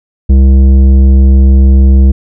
sine tone with tanh clipping, 66.6 Hz, C2, 31 cents sharp, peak -3 dBFS, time 0.29-2.12 s, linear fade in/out 10 ms, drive 11 dB, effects none

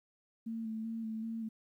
sine tone with vibrato, 223.6 Hz, A3, 28 cents sharp, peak -36 dBFS, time 0.46-1.49 s, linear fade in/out 10 ms, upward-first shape square, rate 2.6 Hz, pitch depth 22 cents each way, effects 12-bit

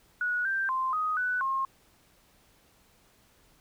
sine tone with pitch steps, 1462 / 1572 / 1044 / 1251 / 1490 / 1071 Hz, F#6 / G6 / C6 / D#6 / F#6 / C6, -21 / +4 / -4 / +9 / +12 / +40 cents, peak -26 dBFS, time 0.21-1.65 s, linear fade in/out 2 ms, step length 240 ms, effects pink hiss -63 dBFS RMS until 3.6 s

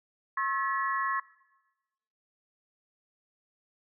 sine tone cluster, 1082 / 1308 / 1717 / 1931 Hz, C#6 / E6 / A6 / B6, -42 / -14 / -43 / -39 cents, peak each -29 / -37 / -33 / -37 dBFS, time 0.37-1.2 s, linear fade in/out 5 ms, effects noise-tail reverb RT60 1.0 s tail -18 dB re dry

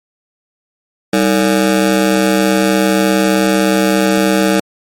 25% pulse ring-modulated tone, 255.5 Hz, C4, 41 cents flat, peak -3 dBFS, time 1.13-4.6 s, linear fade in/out 5 ms, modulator 59.7 Hz, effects MP3 64 kbps

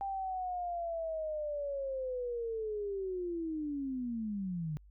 sine linear sweep, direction down, 793 to 146.83 Hz, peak -34 dBFS, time 0.01-4.77 s, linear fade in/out 0 ms, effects added 50 Hz sine -55 dBFS peak until 4.9 s

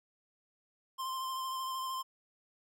square tone with vibrato, 1046.5 Hz, C6, in tune, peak -36 dBFS, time 0.98-2.03 s, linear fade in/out 20 ms, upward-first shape triangle, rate 13 Hz, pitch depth 24 cents each way, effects none

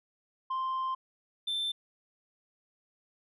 sine tone pair in turn, 1046.5 / 3552 Hz, C6 / A7, 0 / +16 cents, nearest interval octave + major sixth, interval 2116 cents, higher second, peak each -27 dBFS, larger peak neither, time 0.5-0.95 / 1.47-1.72 s, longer first, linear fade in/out 10 ms, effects tanh soft clip ceiling -29 dBFS

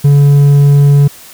sine tone with hard clipping, 142.6 Hz, C#3, 49 cents sharp, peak -4 dBFS, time 0.04-1.08 s, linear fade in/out 10 ms, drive 3 dB, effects white hiss -35 dBFS RMS until 1.33 s

